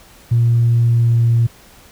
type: tone with pitch glide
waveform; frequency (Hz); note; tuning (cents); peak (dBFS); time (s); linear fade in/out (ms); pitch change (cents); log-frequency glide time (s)
sine; 117.6 to 116.79; A#2 to A#2; +16 to +4; -9; 0.31-1.47; 10; -12; 0.89-1.16
effects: tanh soft clip ceiling -6 dBFS + pink hiss -45 dBFS RMS until 1.91 s